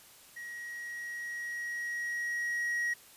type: tone with level ramp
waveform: triangle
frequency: 1900 Hz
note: A#6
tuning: 33 cents sharp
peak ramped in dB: -39 to -27 dBFS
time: 0.36-2.94 s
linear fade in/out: 10 ms
effects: white hiss -56 dBFS RMS until 3.16 s + resampled to 32000 Hz